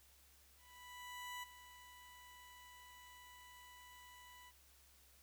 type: tone with ADSR envelope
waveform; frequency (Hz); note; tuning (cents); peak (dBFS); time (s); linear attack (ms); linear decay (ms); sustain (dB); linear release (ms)
20% pulse; 987.8; B5; 0; -40; 0.57-4.52; 860; 13; -13; 37
effects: added 67 Hz sine -70 dBFS peak until 5.22 s + white hiss -68 dBFS RMS until 5.22 s